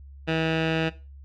15% pulse tone with low-pass filter, 161.2 Hz, E3, 38 cents flat, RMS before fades -25 dBFS, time 0.27-0.9 s, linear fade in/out 20 ms, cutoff 2900 Hz, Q 2.3, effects noise-tail reverb RT60 0.3 s tail -17 dB re dry + added 69 Hz sine -42 dBFS peak until 1.24 s

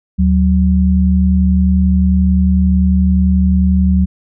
sine tone pair together, 75.39 / 186.7 Hz, D2 / F#3, +46 / +16 cents, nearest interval octave + major third, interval 1570 cents, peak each -11 dBFS, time 0.18-4.06 s, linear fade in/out 20 ms, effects none

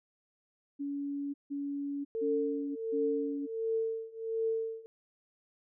sine tone bursts, 283.1 Hz, C#4, 37 cents sharp, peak -33 dBFS, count 4, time 0.79-3.47 s, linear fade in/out 20 ms, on 550 ms, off 160 ms
sine tone with tremolo, 449.3 Hz, A4, 36 cents sharp, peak -27 dBFS, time 2.15-4.86 s, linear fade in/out 0 ms, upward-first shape triangle, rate 1.4 Hz, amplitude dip 95%
effects none

